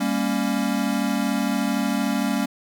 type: chord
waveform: square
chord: G diminished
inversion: none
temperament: equal with one note detuned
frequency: 199.77 / 233.1 / 277.2 Hz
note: G3 / Bb3 / Db4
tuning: +33 / 0 / 0 cents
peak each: -26 dBFS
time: 0-2.46 s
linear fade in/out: 10 ms
effects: none